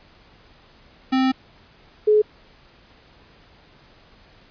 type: tone pair in turn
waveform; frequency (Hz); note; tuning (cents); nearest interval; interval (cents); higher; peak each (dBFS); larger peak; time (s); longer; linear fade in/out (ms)
square / sine; 261.6 / 424.8; C4 / G#4; 0 / +39; minor sixth; 839; second; -17 / -12; second; 1.12-1.32 / 2.07-2.22; first; 10
effects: pink hiss -52 dBFS RMS until 4.5 s + resampled to 11025 Hz